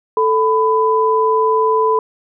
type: tone pair together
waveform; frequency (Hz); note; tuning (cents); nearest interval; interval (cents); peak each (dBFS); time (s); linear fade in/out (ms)
sine; 439.6 / 1000; A4 / B5; -2 / +21; octave + major second; 1423; -14; 0.17-1.99; 2
effects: none